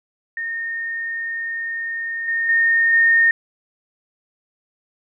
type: tone with level steps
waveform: sine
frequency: 1835 Hz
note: A#6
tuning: 28 cents flat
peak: -23 / -18 / -13 / -11 dBFS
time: 0.37-3.31 s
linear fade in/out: 2 ms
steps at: 2.28 / 2.49 / 2.93 s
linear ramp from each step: 2 ms
effects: none